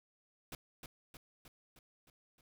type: noise with echo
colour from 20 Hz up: pink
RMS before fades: -45 dBFS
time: 0.52-0.55 s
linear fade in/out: 2 ms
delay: 310 ms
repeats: 6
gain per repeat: -4 dB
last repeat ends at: 2.41 s
effects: none